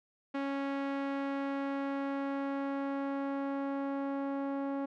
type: tone with low-pass filter sweep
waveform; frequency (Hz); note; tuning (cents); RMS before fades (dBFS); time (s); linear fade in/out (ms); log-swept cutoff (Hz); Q
sawtooth; 276.6; C#4; -4; -35; 0.34-4.86; 10; 2300 to 1000; 0.85
effects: none